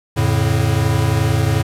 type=chord; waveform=square; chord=F augmented; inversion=none; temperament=equal with one note detuned; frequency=87.31 / 110 / 141.26 Hz; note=F2 / A2 / C#3; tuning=0 / 0 / +33 cents; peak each=-21 / -17 / -20 dBFS; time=0.16-1.63 s; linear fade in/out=20 ms; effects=resampled to 32000 Hz + 7-bit